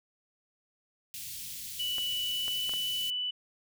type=band-stop noise; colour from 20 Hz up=white; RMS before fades=-41 dBFS; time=1.14-3.1 s; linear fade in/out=0 ms; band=200 to 2600 Hz; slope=24 dB/octave
type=tone with pitch glide; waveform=sine; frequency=2960 to 2979 Hz; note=F#7 to F#7; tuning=0 to +11 cents; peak=-30 dBFS; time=1.79-3.31 s; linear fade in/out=10 ms; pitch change=+11 cents; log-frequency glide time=2.25-2.59 s
type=clicks; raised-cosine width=0.5 ms; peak=-28 dBFS; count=4; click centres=1.983 / 2.481 / 2.694 / 2.737 s
effects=none